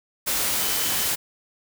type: tone in noise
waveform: sine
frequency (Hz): 3043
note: F#7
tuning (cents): +48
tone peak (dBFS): -35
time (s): 0.59-1.09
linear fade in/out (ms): 20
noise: white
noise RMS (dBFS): -24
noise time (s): 0.26-1.16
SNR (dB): -14
effects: none